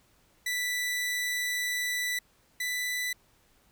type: tone pair in turn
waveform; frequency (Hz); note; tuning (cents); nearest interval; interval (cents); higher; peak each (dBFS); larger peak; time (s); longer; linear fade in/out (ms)
sawtooth; 1975.5 / 1985.6; B6 / B6; 0 / +9; unison; 9; second; -25 / -26; first; 0.46-2.19 / 2.6-3.13; first; 5
effects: pink hiss -65 dBFS RMS until 3.71 s